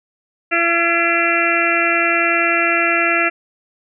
harmonic tone, 338.8 Hz, E4, 48 cents sharp, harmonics 1 / 2 / 4 / 5 / 6 / 7 / 8, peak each -23 / -22 / -20 / -22 / -21 / -20 / -21 dBFS, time 0.51-3.3 s, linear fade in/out 20 ms, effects none

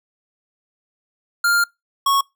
square tone pair in turn, 1401 / 1103.6 Hz, F6 / C#6, +5 / -8 cents, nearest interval major third, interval 413 cents, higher first, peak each -15 dBFS, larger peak neither, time 1.44-1.64 / 2.06-2.21 s, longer first, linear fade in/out 5 ms, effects noise-tail reverb RT60 0.2 s tail -25 dB re dry

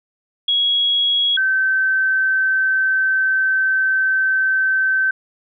sine tone pair in turn, 3322 / 1542.6 Hz, G#7 / G6, 0 / -28 cents, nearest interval octave + minor second, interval 1328 cents, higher first, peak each -14 dBFS, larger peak neither, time 0.48-1.37 / 1.37-5.11 s, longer second, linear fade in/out 5 ms, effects none

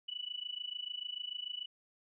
sine tone with amplitude modulation, 2960 Hz, F#7, in tune, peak -35 dBFS, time 0.08-1.66 s, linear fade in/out 10 ms, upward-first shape sine, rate 26.8 Hz, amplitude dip 90%, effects none

